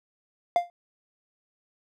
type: tone with exponential decay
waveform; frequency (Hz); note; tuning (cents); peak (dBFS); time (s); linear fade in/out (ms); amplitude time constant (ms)
triangle; 698.5; F5; 0; -13; 0.56-0.7; 1; 30
effects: none